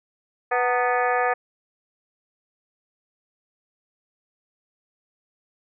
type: harmonic tone with a mistuned harmonic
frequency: 246.9 Hz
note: B3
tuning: in tune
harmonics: 2 / 3 / 4 / 5 / 6 / 7 / 8 / 9 / 10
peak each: -25 / -23 / -31 / -27 / -37 / -27 / -35 / -35 / -40 dBFS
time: 0.51-1.34 s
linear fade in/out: 10 ms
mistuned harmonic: 4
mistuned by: -120 cents
effects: none